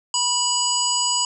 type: harmonic tone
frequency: 980 Hz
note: B5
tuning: 14 cents flat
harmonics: 1 / 3 / 5 / 7 / 8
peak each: -25 / -25 / -25 / -25 / -25 dBFS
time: 0.14-1.25 s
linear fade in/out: 2 ms
effects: none